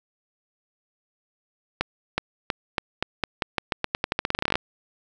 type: accelerating click train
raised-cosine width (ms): 0.3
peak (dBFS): -6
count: 25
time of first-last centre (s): 1.81-4.556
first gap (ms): 370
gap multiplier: 0.87
effects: none